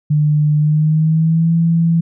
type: tone with pitch glide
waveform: sine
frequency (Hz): 150 to 166.44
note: D3 to E3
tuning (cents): +37 to +17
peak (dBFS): -10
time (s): 0.1-2.01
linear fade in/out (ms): 10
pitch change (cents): +180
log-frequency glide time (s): 0.58-1.54
effects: none